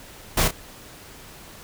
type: noise with echo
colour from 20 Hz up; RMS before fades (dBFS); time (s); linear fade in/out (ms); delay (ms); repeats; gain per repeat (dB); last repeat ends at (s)
pink; -20; 0.37-0.48; 5; 31; 1; -9; 0.511
effects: pink hiss -44 dBFS RMS until 1.63 s